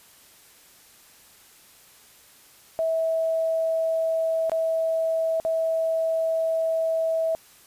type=tone with dropouts; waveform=sine; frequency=650 Hz; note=E5; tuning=24 cents flat; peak=-21 dBFS; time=2.79-7.35 s; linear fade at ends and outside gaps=0 ms; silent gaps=4.496-4.518 / 5.4-5.45 s; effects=white hiss -53 dBFS RMS until 7.66 s + resampled to 32000 Hz